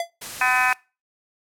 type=tone with exponential decay; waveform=square; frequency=681 Hz; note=F5; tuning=44 cents flat; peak=-20 dBFS; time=0-0.1 s; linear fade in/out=2 ms; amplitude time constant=21 ms
type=noise; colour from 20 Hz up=white; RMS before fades=-34 dBFS; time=0.21-0.74 s; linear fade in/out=10 ms
type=harmonic tone; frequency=252.9 Hz; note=B3; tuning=41 cents sharp; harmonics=3 / 4 / 5 / 6 / 7 / 8 / 9 / 10; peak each=-25 / -25 / -27 / -24 / -24 / -32 / -29 / -23 dBFS; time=0.41-0.73 s; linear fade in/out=2 ms
effects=noise-tail reverb RT60 0.3 s tail -23 dB re dry + low-pass 12000 Hz 12 dB/octave